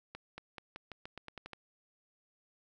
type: accelerating click train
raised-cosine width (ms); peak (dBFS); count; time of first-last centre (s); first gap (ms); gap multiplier
0.3; -28; 11; 0.15-1.533; 230; 0.88
effects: none